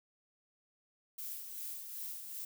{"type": "noise with tremolo", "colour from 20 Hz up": "violet", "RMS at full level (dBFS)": -42, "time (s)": [1.18, 2.45], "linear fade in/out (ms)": 5, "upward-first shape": "sine", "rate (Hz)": 2.6, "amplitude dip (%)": 45, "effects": []}